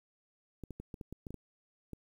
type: clicks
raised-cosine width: 3 ms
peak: -30 dBFS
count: 10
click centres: 0.637 / 0.707 / 0.8 / 0.942 / 1.012 / 1.126 / 1.268 / 1.306 / 1.343 / 1.933 s
effects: 10-bit